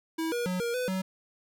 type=tone with pitch steps; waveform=square; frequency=324.2 / 479.2 / 182.3 / 471.2 / 501 / 188.2 Hz; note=E4 / A#4 / F#3 / A#4 / B4 / F#3; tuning=-29 / +48 / -25 / +19 / +25 / +30 cents; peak=-29 dBFS; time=0.18-1.02 s; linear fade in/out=10 ms; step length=140 ms; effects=none